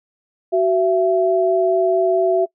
sine tone pair together, 375.5 / 669 Hz, F#4 / E5, +26 / +25 cents, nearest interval minor seventh, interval 999 cents, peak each -16 dBFS, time 0.52-2.46 s, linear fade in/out 20 ms, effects noise-tail reverb RT60 0.1 s tail -22 dB re dry

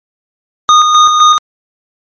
square tone with tremolo, 1231 Hz, D#6, 19 cents flat, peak -3 dBFS, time 0.69-1.38 s, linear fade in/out 0 ms, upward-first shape square, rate 3.9 Hz, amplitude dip 40%, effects MP3 32 kbps

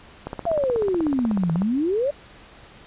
click train, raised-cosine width 1 ms, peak -15 dBFS, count 23, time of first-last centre 0.27-1.62 s, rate 16.3 Hz
sine exponential two-way sweep, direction down then up, 698.5 to 159.2 to 599 Hz, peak -19 dBFS, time 0.46-2.11 s, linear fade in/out 10 ms, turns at 1.53 s
effects pink hiss -47 dBFS RMS until 2.86 s + resampled to 8000 Hz

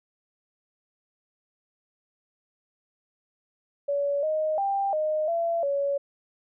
sine tone with pitch steps, 568 / 622 / 791 / 617 / 675 / 562 Hz, C#5 / D#5 / G5 / D#5 / E5 / C#5, +42 / -1 / +15 / -15 / +41 / +24 cents, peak -23 dBFS, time 3.88-5.98 s, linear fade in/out 10 ms, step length 350 ms, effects none

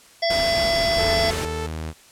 harmonic tone, 672 Hz, E5, 33 cents sharp, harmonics 1 / 3 / 5 / 7 / 8, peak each -20 / -27 / -30 / -29 / -27 dBFS, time 0.22-1.31 s, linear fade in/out 10 ms
pink noise, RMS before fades -28 dBFS, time 0.3-1.45 s, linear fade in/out 2 ms
sawtooth tone with pitch glide, 83 to 79.34 Hz, E2 to D#2, +12 to +34 cents, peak -24 dBFS, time 0.93-1.94 s, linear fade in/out 50 ms, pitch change -78 cents, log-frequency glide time 1.21-1.42 s
sawtooth tone, 440 Hz, A4, in tune, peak -24 dBFS, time 0.98-1.67 s, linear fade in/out 10 ms
effects white hiss -50 dBFS RMS until 2.11 s + low-pass 10000 Hz 12 dB/octave

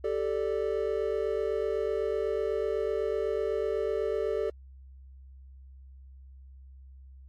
triangle chord, G suspended second, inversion none, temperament equal, 392 / 440 / 587.3 Hz, G4 / A4 / D5, 0 / 0 / 0 cents, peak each -30 / -28 / -32 dBFS, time 0.04-4.5 s, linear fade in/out 5 ms, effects added 66 Hz sine -47 dBFS peak until 7.28 s + AAC 64 kbps

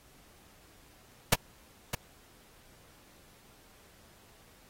pink noise with echo, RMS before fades -21 dBFS, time 1.32-1.34 s, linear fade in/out 5 ms, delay 610 ms, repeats 1, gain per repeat -10 dB, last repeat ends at 1.95 s, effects pink hiss -60 dBFS RMS until 4.69 s + AAC 48 kbps

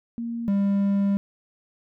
sine / triangle tone pair in turn, 233.1 / 199.2 Hz, A#3 / G3, 0 / +28 cents, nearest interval minor third, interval 272 cents, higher first, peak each -27 / -17 dBFS, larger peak second, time 0.18-0.48 / 0.48-1.17 s, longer second, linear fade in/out 0 ms, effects none

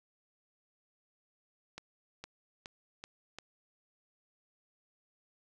accelerating click train, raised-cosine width 0.2 ms, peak -26 dBFS, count 5, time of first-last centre 1.78-3.386 s, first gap 460 ms, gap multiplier 0.91, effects none

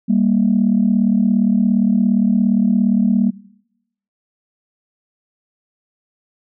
sine tone pair together, 197.4 / 234.7 Hz, G3 / A#3, +12 / +12 cents, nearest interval minor third, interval 300 cents, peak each -14 dBFS, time 0.08-3.31 s, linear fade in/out 20 ms, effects noise-tail reverb RT60 0.8 s tail -20 dB re dry + tanh soft clip ceiling -5 dBFS

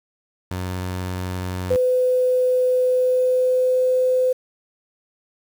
sawtooth tone, 91.7 Hz, F#2, 15 cents flat, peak -21 dBFS, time 0.51-1.76 s, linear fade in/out 0 ms
sine tone with pitch glide, 505 to 509.7 Hz, B4 to C5, +39 to -45 cents, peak -15 dBFS, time 1.7-4.33 s, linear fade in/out 10 ms, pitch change +16 cents, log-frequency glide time 2.75-3.92 s
effects 7-bit

